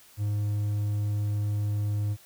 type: tone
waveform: triangle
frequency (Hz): 103.83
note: G#2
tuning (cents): 0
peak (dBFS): -23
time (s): 0.17-2.17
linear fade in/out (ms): 50
effects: white hiss -55 dBFS RMS until 2.25 s